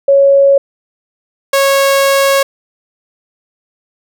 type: tone pair in turn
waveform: sine / sawtooth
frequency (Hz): 554.4 / 549.9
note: C#5 / C#5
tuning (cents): 0 / -14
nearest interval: unison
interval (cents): 14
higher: first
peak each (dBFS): -4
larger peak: neither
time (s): 0.08-0.58 / 1.53-2.43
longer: second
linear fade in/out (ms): 5
effects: none